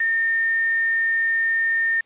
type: tone with quantisation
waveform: sine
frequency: 1819 Hz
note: A#6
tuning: 43 cents flat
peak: -18 dBFS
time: 0-2.01 s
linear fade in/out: 5 ms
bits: 5
effects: white hiss -60 dBFS RMS until 2.05 s + resampled to 8000 Hz